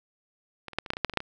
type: clicks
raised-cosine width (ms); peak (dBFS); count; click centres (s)
0.3; -21 / -27 / -9 / -23 / -10 / -16 / -17 / -7 / -17 / -22 / -7 / -21; 12; 0.683 / 0.733 / 0.786 / 0.862 / 0.904 / 0.935 / 0.969 / 1.047 / 1.097 / 1.137 / 1.173 / 1.204
effects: none